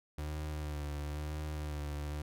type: tone with vibrato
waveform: 35% pulse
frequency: 74.8 Hz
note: D2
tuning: 32 cents sharp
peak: -35 dBFS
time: 0.18-2.22 s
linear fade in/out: 5 ms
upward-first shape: sine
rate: 1 Hz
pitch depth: 36 cents each way
effects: none